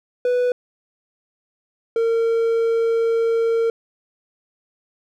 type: tone pair in turn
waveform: triangle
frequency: 493.9 / 457.8 Hz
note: B4 / A#4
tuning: 0 / -31 cents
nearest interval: minor second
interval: 131 cents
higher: first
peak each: -14 dBFS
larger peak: neither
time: 0.25-0.52 / 1.96-3.7 s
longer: second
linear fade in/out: 2 ms
effects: none